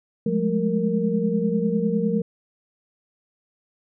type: tone cluster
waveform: sine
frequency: 176.9 / 206.2 / 216.2 / 464 Hz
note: F3 / G#3 / A3 / A#4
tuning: +23 / -12 / -30 / -8 cents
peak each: -25 dBFS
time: 0.26-2.22 s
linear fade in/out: 5 ms
effects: none